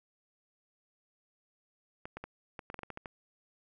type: clicks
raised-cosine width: 0.5 ms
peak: -26 dBFS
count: 11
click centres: 2.055 / 2.17 / 2.24 / 2.592 / 2.701 / 2.743 / 2.791 / 2.833 / 2.903 / 2.974 / 3.058 s
effects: none